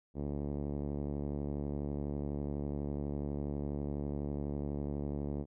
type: tone with low-pass filter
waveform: 5% pulse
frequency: 72.1 Hz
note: D2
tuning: 31 cents flat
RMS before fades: -37 dBFS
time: 0.14-5.46 s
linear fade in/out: 50 ms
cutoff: 310 Hz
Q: 0.72
effects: none